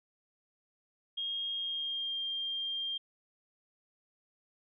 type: tone with pitch glide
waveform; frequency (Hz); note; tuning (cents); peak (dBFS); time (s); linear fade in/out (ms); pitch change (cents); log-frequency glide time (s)
sine; 3247 to 3197; G#7 to G7; -40 to +33; -33; 1.17-2.98; 10; -27; 1.53-2.2
effects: none